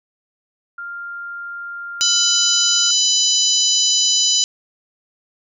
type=tone; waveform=sine; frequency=1396.9 Hz; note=F6; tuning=in tune; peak=-27 dBFS; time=0.78-2.91 s; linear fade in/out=5 ms
type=harmonic tone; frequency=997 Hz; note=B5; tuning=16 cents sharp; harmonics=3 / 4 / 5 / 6 / 7; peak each=-20 / -20 / -20 / -20 / -20 dBFS; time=2.01-4.44 s; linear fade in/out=0 ms
effects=none